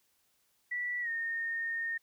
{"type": "tone with pitch glide", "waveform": "sine", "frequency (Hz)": [1957, 1836.5], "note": ["B6", "A#6"], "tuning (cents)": [-16, -26], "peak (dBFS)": -32, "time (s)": [0.71, 1.98], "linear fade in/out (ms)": 10, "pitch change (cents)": -110, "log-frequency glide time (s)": [1.01, 1.09], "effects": ["white hiss -73 dBFS RMS until 2.02 s"]}